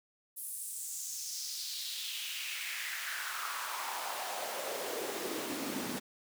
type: noise with high-pass filter sweep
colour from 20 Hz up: pink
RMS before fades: -39 dBFS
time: 0.36-6 s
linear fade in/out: 20 ms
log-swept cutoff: 11000 to 210 Hz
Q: 3
effects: none